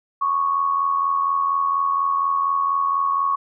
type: tone with amplitude modulation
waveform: sine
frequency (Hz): 1108.7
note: C#6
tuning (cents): 0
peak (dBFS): -15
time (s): 0.21-3.36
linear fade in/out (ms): 10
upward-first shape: sine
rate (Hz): 84.2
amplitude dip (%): 55
effects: none